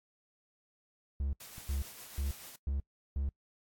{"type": "tone bursts", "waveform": "triangle", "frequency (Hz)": 69.3, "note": "C#2", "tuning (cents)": 0, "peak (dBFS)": -29, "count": 5, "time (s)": [1.2, 3.29], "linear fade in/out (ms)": 0, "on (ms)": 130, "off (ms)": 360}
{"type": "noise with tremolo", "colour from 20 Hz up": "white", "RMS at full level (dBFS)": -48, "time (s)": [1.4, 2.56], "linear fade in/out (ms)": 5, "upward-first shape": "triangle", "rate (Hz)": 6.9, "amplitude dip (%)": 35}
{"type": "clicks", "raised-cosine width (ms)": 5, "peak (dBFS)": -35, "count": 2, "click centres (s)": [1.581, 2.685]}
{"effects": ["noise-tail reverb RT60 0.1 s tail -26 dB re dry", "AAC 64 kbps"]}